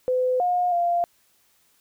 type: tone with pitch steps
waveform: sine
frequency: 507 / 716 / 694 Hz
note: B4 / F5 / F5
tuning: +45 / +43 / -11 cents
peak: -19 dBFS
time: 0.08-1.04 s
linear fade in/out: 0 ms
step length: 320 ms
effects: white hiss -63 dBFS RMS until 1.8 s